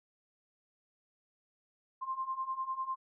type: beating tone pair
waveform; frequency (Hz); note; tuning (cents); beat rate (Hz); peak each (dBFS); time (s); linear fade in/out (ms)
sine; 1046.5 / 1056.5; C6 / C6; 0 / +16; 10; -39 / -36; 2.01-2.96; 20
effects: none